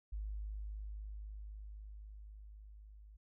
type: tone with level ramp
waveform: sine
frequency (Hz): 51.91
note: G#1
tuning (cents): 0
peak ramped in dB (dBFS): -38 to -54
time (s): 0.12-3.17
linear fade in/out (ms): 10
effects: none